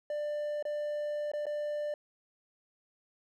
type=tone with dropouts; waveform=triangle; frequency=593 Hz; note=D5; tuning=17 cents sharp; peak=-30 dBFS; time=0.1-1.94 s; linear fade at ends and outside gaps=2 ms; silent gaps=0.626-0.652 / 1.317-1.335 / 1.456-1.466 s; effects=none